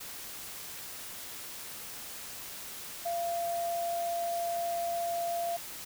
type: tone in noise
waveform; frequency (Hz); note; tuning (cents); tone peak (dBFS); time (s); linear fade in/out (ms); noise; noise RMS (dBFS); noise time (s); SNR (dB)
sine; 686; F5; -31; -30; 3.05-5.57; 10; white; -43; 0-5.85; +10
effects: none